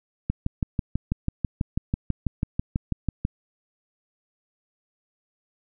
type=click train; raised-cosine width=5 ms; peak=-11 dBFS; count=19; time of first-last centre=0.3-3.251 s; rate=6.1 Hz; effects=none